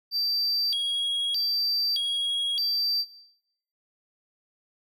triangle tone with vibrato, 3929 Hz, B7, 10 cents flat, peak -23 dBFS, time 0.11-3.05 s, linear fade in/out 50 ms, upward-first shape square, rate 0.81 Hz, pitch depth 300 cents each way, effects noise-tail reverb RT60 0.8 s tail -18 dB re dry

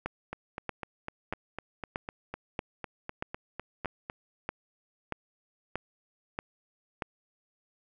two click trains, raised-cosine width 0.5 ms, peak -21 / -17 dBFS, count 16 / 12, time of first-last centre 0.33-4.099 / 0.06-7.022 s, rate 3.98 / 1.58 Hz, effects none

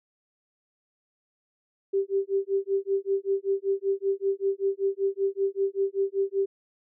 sine tone with tremolo, 392 Hz, G4, in tune, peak -20 dBFS, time 1.93-6.46 s, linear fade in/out 10 ms, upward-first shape sine, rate 5.2 Hz, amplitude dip 100%, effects none

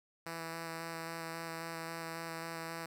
5% pulse tone with vibrato, 164.81 Hz, E3, in tune, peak -29 dBFS, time 0.26-2.86 s, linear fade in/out 5 ms, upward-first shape square, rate 3.7 Hz, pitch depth 9 cents each way, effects none

